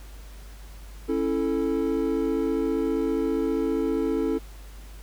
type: chord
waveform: triangle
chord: A major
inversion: first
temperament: just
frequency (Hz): 275 / 330 / 440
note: C#4 / E4 / A4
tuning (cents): -14 / +2 / 0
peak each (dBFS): -25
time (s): 1.08-4.39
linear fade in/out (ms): 20
effects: added 50 Hz sine -40 dBFS peak until 5.02 s + pink hiss -51 dBFS RMS until 5.02 s